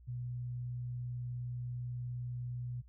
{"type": "tone", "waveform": "sine", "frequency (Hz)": 122.7, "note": "B2", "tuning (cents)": -11, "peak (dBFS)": -37, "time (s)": [0.07, 2.82], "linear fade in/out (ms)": 20, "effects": ["added 60 Hz sine -55 dBFS peak until 2.88 s"]}